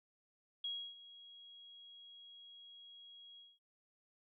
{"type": "tone with ADSR envelope", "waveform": "sine", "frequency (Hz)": 3300, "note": "G#7", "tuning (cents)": -12, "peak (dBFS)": -37, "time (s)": [0.64, 3.59], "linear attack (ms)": 5, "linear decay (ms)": 300, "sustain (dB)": -17, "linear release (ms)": 210, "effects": ["noise-tail reverb RT60 0.2 s tail -25 dB re dry"]}